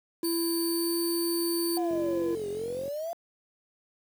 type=tone with pitch glide; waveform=triangle; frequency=335.3 to 339.2 Hz; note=E4 to E4; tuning=+30 to +50 cents; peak=-25 dBFS; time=0.23-2.35 s; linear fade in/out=2 ms; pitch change=+20 cents; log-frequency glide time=0.62-0.95 s
type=tone; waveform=15% pulse; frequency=4567 Hz; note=D8; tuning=49 cents flat; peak=-25 dBFS; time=0.24-1.78 s; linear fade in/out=5 ms
type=exponential two-way sweep; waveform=sine; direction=down then up; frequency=740 to 401.3 to 694 Hz; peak=-31 dBFS; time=1.77-3.13 s; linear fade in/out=0 ms; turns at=2.49 s
type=click train; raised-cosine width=2 ms; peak=-28 dBFS; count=45; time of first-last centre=1.91-2.879 s; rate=45.4 Hz
effects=high-pass 100 Hz 12 dB/octave + 8-bit